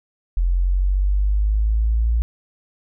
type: linear sweep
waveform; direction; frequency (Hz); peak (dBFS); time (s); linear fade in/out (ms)
sine; up; 42.98 to 57.8; -15; 0.37-2.22; 0
effects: none